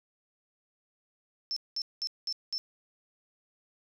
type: tone bursts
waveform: sine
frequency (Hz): 5320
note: E8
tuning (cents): +15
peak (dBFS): -30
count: 5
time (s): 1.51-2.58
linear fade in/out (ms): 0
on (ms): 54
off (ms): 200
effects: none